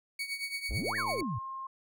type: tone with tremolo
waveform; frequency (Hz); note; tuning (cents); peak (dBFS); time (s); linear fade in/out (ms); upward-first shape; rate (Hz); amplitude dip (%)
30% pulse; 2239; C#7; +17; -29; 0.19-1.21; 5; triangle; 9; 80
type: exponential two-way sweep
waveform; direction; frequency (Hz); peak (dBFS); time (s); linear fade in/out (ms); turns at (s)
sine; up then down; 36.71 to 1996 to 97.3; -32; 0.69-1.39; 10; 0.96
type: click train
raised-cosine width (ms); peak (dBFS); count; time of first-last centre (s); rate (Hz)
2; -32; 56; 0.71-1.224; 107
type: tone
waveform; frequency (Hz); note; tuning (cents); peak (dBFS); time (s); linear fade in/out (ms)
sine; 1065; C6; +30; -37; 0.98-1.67; 5
effects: none